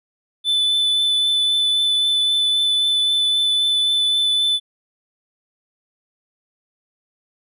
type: tone with vibrato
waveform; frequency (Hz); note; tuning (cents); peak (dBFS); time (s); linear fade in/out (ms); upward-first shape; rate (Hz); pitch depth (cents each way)
triangle; 3505; A7; -7; -14; 0.44-4.6; 50; triangle; 3.8; 12
effects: none